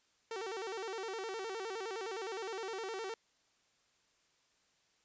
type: tone with vibrato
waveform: sawtooth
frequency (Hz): 416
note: G#4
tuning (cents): +3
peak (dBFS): -35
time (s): 0.31-3.14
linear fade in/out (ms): 2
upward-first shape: square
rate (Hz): 9.7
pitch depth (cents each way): 150
effects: white hiss -73 dBFS RMS until 5.04 s + resampled to 16000 Hz